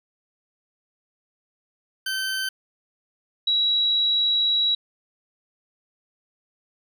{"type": "tone pair in turn", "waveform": ["20% pulse", "sine"], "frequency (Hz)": [1542, 3886], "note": ["G6", "B7"], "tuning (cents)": [-29, -29], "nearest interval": "octave + major third", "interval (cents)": 1600, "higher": "second", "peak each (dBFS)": [-20, -18], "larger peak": "second", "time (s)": [[2.06, 2.49], [3.47, 4.75]], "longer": "second", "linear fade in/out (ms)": 5, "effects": []}